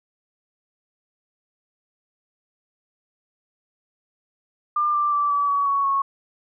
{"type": "tone with pitch steps", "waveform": "sine", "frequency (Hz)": [1197, 1180.5, 1164.3, 1148.2, 1132.4, 1116.8, 1101.5], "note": ["D6", "D6", "D6", "D6", "C#6", "C#6", "C#6"], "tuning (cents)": [33, 9, -15, -39, 37, 13, -11], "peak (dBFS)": -18, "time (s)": [4.76, 6.02], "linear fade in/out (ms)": 5, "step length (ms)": 180, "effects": []}